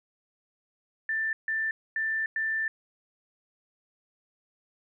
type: tone bursts at uneven times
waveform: sine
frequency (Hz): 1775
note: A6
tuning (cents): +15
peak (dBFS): -26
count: 4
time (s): 1.09-1.33 / 1.48-1.71 / 1.96-2.26 / 2.36-2.68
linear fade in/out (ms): 2
effects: none